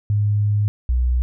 sine tone pair in turn, 103.83 / 61.74 Hz, G#2 / B1, 0 / 0 cents, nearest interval major sixth, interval 900 cents, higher first, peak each -15 dBFS, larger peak neither, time 0.1-0.68 / 0.89-1.22 s, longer first, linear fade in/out 0 ms, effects none

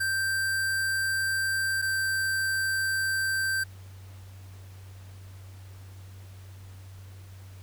square tone pair in turn, 1568 / 1562.5 Hz, G6 / G6, 0 / -6 cents, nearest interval unison, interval 6 cents, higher first, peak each -26 dBFS, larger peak neither, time 0-1.82 / 1.82-3.64 s, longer neither, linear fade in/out 10 ms, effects added 95 Hz sine -43 dBFS peak until 7.62 s + pink hiss -56 dBFS RMS until 7.62 s

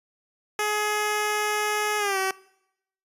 10% pulse tone with pitch glide, 421.1 to 381.7 Hz, G#4 to G4, +24 to -46 cents, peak -15 dBFS, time 0.59-2.31 s, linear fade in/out 2 ms, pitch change -170 cents, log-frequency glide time 1.98-2.18 s, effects noise-tail reverb RT60 0.8 s tail -22 dB re dry + resampled to 32000 Hz

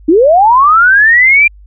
sine linear sweep, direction up, 290 to 2400 Hz, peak -3 dBFS, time 0.08-1.48 s, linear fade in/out 10 ms, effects added 50 Hz sine -34 dBFS peak until 1.66 s

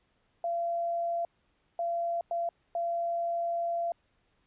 sine tone bursts at uneven times, 683 Hz, F5, 39 cents flat, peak -28 dBFS, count 4, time 0.44-1.25 / 1.79-2.21 / 2.31-2.49 / 2.75-3.92 s, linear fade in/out 2 ms, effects pink hiss -72 dBFS RMS until 4.46 s + resampled to 8000 Hz

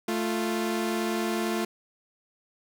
sawtooth tone pair together, 220 / 348.9 Hz, A3 / F4, 0 / -2 cents, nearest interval minor sixth, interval 798 cents, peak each -25 / -25 dBFS, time 0.08-1.65 s, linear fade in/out 5 ms, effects none

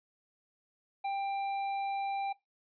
sine tone with tanh clipping, 790 Hz, G5, 13 cents sharp, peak -33 dBFS, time 1.04-2.33 s, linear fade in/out 10 ms, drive 10 dB, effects noise-tail reverb RT60 0.2 s tail -21 dB re dry + resampled to 11025 Hz

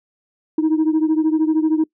sine beating tone pair, 311.1 / 324.1 Hz, D#4 / E4, 0 / -29 cents, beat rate 13 Hz, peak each -14 / -17 dBFS, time 0.58-1.84 s, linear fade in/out 5 ms, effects noise-tail reverb RT60 0.1 s tail -23 dB re dry + tanh soft clip ceiling -11 dBFS

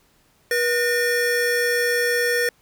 square tone pair together, 482.6 / 1822 Hz, B4 / A#6, -40 / -40 cents, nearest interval octave + major seventh, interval 2300 cents, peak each -22 dBFS, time 0.51-2.49 s, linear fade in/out 2 ms, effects pink hiss -60 dBFS RMS until 2.61 s

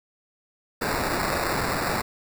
white noise with sample-and-hold, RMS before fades -26 dBFS, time 0.81-2.02 s, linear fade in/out 10 ms, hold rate 3150 Hz, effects none

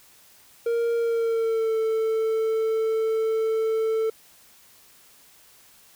triangle tone with pitch glide, 466.2 to 443.6 Hz, A#4 to A4, 0 to +14 cents, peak -19 dBFS, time 0.66-4.1 s, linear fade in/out 5 ms, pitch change -86 cents, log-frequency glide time 0.96-1.76 s, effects white hiss -54 dBFS RMS until 5.95 s

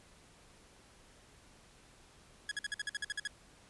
sawtooth tone bursts, 1672 Hz, G#6, 11 cents sharp, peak -31 dBFS, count 11, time 2.49-3.274 s, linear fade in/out 2 ms, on 24 ms, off 52 ms, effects pink hiss -61 dBFS RMS until 3.69 s + resampled to 24000 Hz

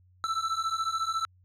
square beating tone pair, 1318.5 / 1332.5 Hz, E6 / E6, 0 / +18 cents, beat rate 14 Hz, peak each -32 / -31 dBFS, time 0.24-1.25 s, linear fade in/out 0 ms, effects added 91 Hz sine -58 dBFS peak until 1.44 s + low-pass 6000 Hz 12 dB/octave

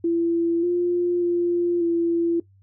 sine tone with pitch steps, 337.1 / 351.3 / 347.6 / 338.1 Hz, E4 / F4 / F4 / E4, +39 / +10 / -8 / +44 cents, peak -18 dBFS, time 0.04-2.4 s, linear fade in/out 5 ms, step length 590 ms, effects noise-tail reverb RT60 0.1 s tail -17 dB re dry + added 97 Hz sine -52 dBFS peak until 2.62 s

